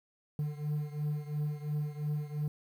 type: beating tone pair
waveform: triangle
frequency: 148.2 / 151.1 Hz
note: D3 / D3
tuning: +16 / +50 cents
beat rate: 2.9 Hz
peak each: -32 / -35 dBFS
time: 0.39-2.48 s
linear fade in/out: 2 ms
effects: 10-bit